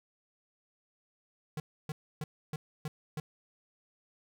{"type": "tone bursts", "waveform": "square", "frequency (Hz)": 152.6, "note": "D#3", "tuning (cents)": -33, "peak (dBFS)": -35, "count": 6, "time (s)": [1.57, 3.2], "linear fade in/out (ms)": 2, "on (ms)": 30, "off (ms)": 290, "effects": []}